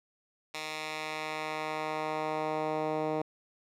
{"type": "tone with band-pass filter sweep", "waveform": "10% pulse", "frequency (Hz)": 155.2, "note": "D#3", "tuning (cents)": -4, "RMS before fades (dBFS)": -34, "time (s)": [0.54, 3.22], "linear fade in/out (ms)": 5, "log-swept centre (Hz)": [3400, 490], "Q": 0.8, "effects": []}